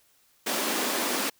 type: high-pass noise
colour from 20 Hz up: pink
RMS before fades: -28 dBFS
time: 0.46-1.3 s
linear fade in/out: 10 ms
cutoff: 220 Hz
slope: 48 dB/octave
effects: white hiss -64 dBFS RMS until 1.39 s